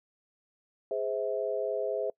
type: chord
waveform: sine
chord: Ab augmented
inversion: none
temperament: just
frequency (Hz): 415.3 / 519.1 / 648.9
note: Ab4 / C5 / E5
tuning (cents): 0 / -14 / -27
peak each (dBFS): -33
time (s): 0.91-2.1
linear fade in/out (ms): 2
effects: noise-tail reverb RT60 0.1 s tail -25 dB re dry